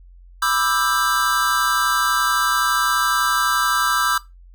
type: chord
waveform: square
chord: E minor seventh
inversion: second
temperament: just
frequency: 988.9 / 1186.7 / 1318.5 / 1582.2 Hz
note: B5 / D6 / E6 / G6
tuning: +2 / +18 / 0 / +16 cents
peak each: -27 / -23 / -21 / -23 dBFS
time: 0.42-4.18 s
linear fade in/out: 5 ms
effects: noise-tail reverb RT60 0.2 s tail -18 dB re dry + added 44 Hz sine -42 dBFS peak until 4.54 s